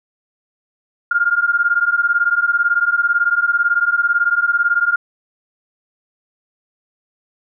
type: beating tone pair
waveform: sine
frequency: 1400 / 1418 Hz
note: F6 / F6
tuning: +4 / +26 cents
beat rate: 18 Hz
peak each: -16 dBFS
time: 1.11-4.96 s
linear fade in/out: 5 ms
effects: none